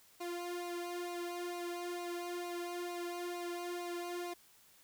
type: tone with flanger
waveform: sawtooth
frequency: 350 Hz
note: F4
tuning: 4 cents sharp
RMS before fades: -41 dBFS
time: 0.2-4.34 s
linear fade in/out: 10 ms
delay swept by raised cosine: 0.59 to 2.29 ms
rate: 2.2 Hz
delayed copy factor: -0.85
effects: white hiss -64 dBFS RMS until 4.83 s